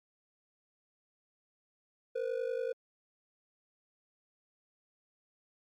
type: ring-modulated tone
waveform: triangle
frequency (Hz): 490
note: B4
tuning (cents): -14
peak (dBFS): -27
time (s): 2.15-2.73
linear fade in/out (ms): 10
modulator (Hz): 25.3
effects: MP3 96 kbps